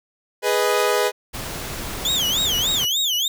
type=chord; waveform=sawtooth; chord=G# minor; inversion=none; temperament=equal; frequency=415.3 / 493.9 / 622.3 Hz; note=G#4 / B4 / D#5; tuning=0 / 0 / 0 cents; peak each=-17 / -17 / -20 dBFS; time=0.42-1.12 s; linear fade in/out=50 ms
type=noise; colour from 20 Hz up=pink; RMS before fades=-30 dBFS; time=1.33-2.86 s; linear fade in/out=20 ms
type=tone with vibrato; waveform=35% pulse; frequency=3322 Hz; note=G#7; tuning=in tune; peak=-17 dBFS; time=2.05-3.28 s; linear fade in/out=2 ms; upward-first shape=sine; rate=3.4 Hz; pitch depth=230 cents each way
effects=none